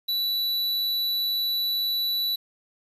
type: tone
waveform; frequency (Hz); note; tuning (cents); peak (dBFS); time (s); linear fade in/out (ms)
square; 3951; B7; 0; -24; 0.08-2.36; 10
effects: resampled to 32000 Hz + 9-bit